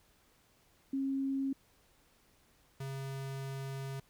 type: tone pair in turn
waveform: sine / square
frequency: 270.9 / 135.61 Hz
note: C#4 / C#3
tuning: -40 / -38 cents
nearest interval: octave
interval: 1198 cents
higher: first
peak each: -31 / -39 dBFS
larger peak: first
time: 0.93-1.53 / 2.8-4 s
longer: second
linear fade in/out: 5 ms
effects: pink hiss -68 dBFS RMS until 4.09 s